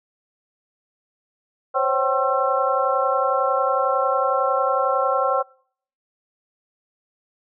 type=tone cluster; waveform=sine; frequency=522 / 553 / 769 / 1070 / 1341 Hz; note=C5 / C#5 / G5 / C6 / E6; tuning=-4 / -4 / -33 / +38 / +29 cents; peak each=-24 dBFS; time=1.74-5.43 s; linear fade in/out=20 ms; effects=noise-tail reverb RT60 0.6 s tail -26 dB re dry